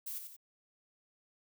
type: noise with echo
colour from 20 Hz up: violet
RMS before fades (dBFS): -41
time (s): 0.06-0.19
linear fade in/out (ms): 10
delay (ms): 88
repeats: 2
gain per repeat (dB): -6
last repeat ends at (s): 0.366
effects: none